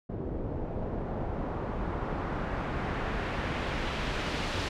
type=noise with low-pass filter sweep; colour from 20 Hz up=pink; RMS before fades=-33 dBFS; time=0.09-4.69 s; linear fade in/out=10 ms; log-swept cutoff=430 to 4200 Hz; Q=0.94; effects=none